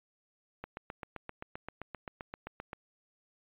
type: click train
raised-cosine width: 0.5 ms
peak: -25 dBFS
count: 17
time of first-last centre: 0.64-2.732 s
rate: 7.65 Hz
effects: resampled to 8000 Hz